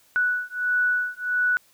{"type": "beating tone pair", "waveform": "sine", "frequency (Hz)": [1477, 1478.5], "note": ["F#6", "F#6"], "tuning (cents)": [-3, -2], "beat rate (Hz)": 1.5, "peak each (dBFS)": -24, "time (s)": [0.16, 1.57], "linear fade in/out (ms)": 0, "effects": ["white hiss -59 dBFS RMS until 1.73 s"]}